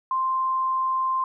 sine tone, 1046.5 Hz, C6, in tune, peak -21 dBFS, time 0.11-1.24 s, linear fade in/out 2 ms, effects none

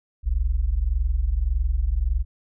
sine tone pair together, 43.69 / 65.41 Hz, F1 / C2, +1 / 0 cents, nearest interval perfect fifth, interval 699 cents, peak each -22 dBFS, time 0.23-2.25 s, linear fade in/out 50 ms, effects none

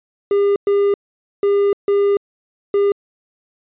triangle tone bursts at uneven times, 402.7 Hz, G4, 47 cents sharp, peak -10 dBFS, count 5, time 0.31-0.56 / 0.67-0.94 / 1.43-1.73 / 1.88-2.17 / 2.74-2.92 s, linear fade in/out 2 ms, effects resampled to 8000 Hz

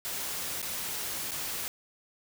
white noise with dropouts, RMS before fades -35 dBFS, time 0.05-1.68 s, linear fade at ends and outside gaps 0 ms, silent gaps 0.617-0.627 / 1.309-1.317 s, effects none

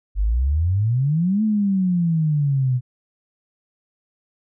sine exponential two-way sweep, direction up then down, 46.66 to 220 to 122.9 Hz, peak -16 dBFS, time 0.15-2.81 s, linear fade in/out 50 ms, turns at 1.43 s, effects none

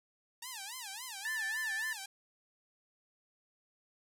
5% pulse tone with vibrato, 895 Hz, A5, 29 cents sharp, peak -30 dBFS, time 0.42-2.06 s, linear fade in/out 5 ms, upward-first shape sine, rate 3.6 Hz, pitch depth 260 cents each way
sine tone, 1760 Hz, A6, in tune, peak -34 dBFS, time 1.25-1.93 s, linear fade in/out 2 ms
effects none

